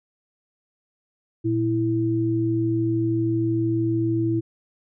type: tone pair together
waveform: sine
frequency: 116.53 / 329.6 Hz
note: A#2 / E4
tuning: 0 / 0 cents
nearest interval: octave + tritone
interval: 1800 cents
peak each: -24 / -21 dBFS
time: 1.44-4.41 s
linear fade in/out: 20 ms
effects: none